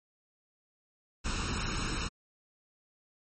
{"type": "noise with comb filter", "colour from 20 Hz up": "pink", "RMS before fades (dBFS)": -33, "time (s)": [1.24, 2.09], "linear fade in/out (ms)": 20, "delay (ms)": 0.75, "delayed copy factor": 0.7, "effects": ["MP3 32 kbps"]}